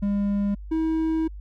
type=tone pair in turn; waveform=triangle; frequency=201.9 / 320.5 Hz; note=G#3 / E4; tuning=-49 / -49 cents; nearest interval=minor sixth; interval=800 cents; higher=second; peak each=-19 dBFS; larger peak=neither; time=0.02-0.55 / 0.71-1.28 s; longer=second; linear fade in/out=10 ms; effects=added 50 Hz sine -35 dBFS peak until 1.4 s